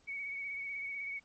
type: tone with vibrato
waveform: sine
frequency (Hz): 2240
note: C#7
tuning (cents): +18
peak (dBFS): -37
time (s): 0.07-1.2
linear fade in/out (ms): 20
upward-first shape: sine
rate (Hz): 16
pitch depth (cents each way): 32
effects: pink hiss -68 dBFS RMS until 1.24 s + MP3 32 kbps